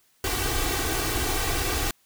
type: noise with comb filter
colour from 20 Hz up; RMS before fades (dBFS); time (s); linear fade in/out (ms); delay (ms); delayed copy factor
pink; -26; 0.24-1.91; 2; 2.6; +0.95
effects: white hiss -64 dBFS RMS until 2.05 s